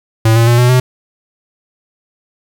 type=tone with pitch steps; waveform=square; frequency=112.1 / 115.65 / 119.32 / 123.1 / 127 Hz; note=A2 / A#2 / A#2 / B2 / B2; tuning=+33 / -13 / +41 / -5 / +49 cents; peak=-7 dBFS; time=0.25-0.8 s; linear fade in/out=5 ms; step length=110 ms; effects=7-bit